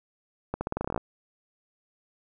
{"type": "accelerating click train", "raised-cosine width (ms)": 1, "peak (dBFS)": -15, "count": 13, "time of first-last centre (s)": [0.54, 0.977], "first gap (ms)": 70, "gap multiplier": 0.87, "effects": []}